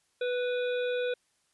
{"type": "harmonic tone with a mistuned harmonic", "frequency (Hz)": 493.9, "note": "B4", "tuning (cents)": 0, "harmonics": [1, 3, 5, 7, 8], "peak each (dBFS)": [-28, -38, -42, -45, -46], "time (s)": [0.21, 1.14], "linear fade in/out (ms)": 5, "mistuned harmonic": 8, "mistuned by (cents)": -53, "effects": ["white hiss -72 dBFS RMS until 1.53 s", "resampled to 24000 Hz"]}